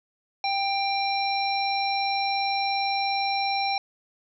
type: harmonic tone with a mistuned harmonic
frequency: 790 Hz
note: G5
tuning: 13 cents sharp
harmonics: 1 / 3 / 5 / 7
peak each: -25 / -30 / -32 / -33 dBFS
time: 0.44-3.78 s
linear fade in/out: 2 ms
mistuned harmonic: 5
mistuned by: +31 cents
effects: none